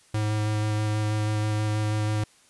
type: tone with vibrato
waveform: square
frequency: 106.7 Hz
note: G#2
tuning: 47 cents sharp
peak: -24 dBFS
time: 0.14-2.24 s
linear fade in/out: 5 ms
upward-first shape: square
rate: 6.2 Hz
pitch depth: 9 cents each way
effects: white hiss -58 dBFS RMS until 2.49 s + resampled to 24000 Hz